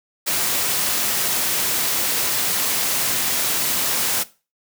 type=noise; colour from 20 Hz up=white; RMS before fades=-21 dBFS; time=0.26-4.24 s; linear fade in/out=20 ms; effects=noise-tail reverb RT60 0.3 s tail -17 dB re dry + high-pass 100 Hz 12 dB/octave